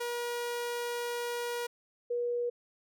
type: tone pair in turn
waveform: sawtooth / sine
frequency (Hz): 479.1 / 481.5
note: A#4 / B4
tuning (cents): +47 / -44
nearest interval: unison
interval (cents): 9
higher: second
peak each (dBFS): -29 / -29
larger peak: neither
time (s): 0-1.67 / 2.1-2.5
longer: first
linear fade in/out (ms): 10
effects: none